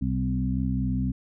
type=harmonic tone with a mistuned harmonic; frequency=64.2 Hz; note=C2; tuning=32 cents flat; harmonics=1 / 2 / 3 / 4; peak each=-29 / -29 / -29 / -29 dBFS; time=0.01-1.12 s; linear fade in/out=10 ms; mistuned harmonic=2; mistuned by=-22 cents; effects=none